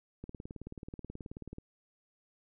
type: click train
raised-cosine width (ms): 3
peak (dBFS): -30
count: 26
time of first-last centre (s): 0.24-1.584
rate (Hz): 18.6
effects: none